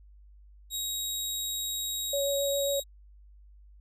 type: tone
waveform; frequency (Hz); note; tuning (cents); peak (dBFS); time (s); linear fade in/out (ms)
20% pulse; 3800; A#7; +33; -25; 0.7-2.84; 50
type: tone with vibrato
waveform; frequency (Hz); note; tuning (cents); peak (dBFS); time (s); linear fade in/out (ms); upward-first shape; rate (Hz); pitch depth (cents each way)
sine; 560; C#5; +18; -27; 2.13-2.8; 5; sine; 7.4; 13
effects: added 50 Hz sine -51 dBFS peak until 3.8 s